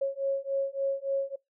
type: beating tone pair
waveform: sine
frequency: 546 / 549.5 Hz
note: C#5 / C#5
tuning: -26 / -15 cents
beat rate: 3.5 Hz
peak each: -30 dBFS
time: 0.01-1.36 s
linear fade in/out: 10 ms
effects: noise-tail reverb RT60 0.2 s tail -25 dB re dry